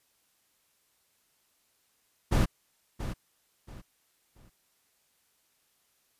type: noise with echo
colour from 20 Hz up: brown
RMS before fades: -23 dBFS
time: 2.31-2.46 s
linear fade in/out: 20 ms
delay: 680 ms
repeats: 3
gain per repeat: -11 dB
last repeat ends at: 4.5 s
effects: white hiss -71 dBFS RMS until 6.19 s + resampled to 32000 Hz